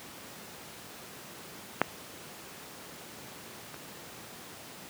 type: clicks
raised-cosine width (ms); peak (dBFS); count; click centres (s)
0.5; -6 / -28; 2; 1.816 / 3.743
effects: pink hiss -46 dBFS RMS until 4.89 s + high-pass 150 Hz 12 dB/octave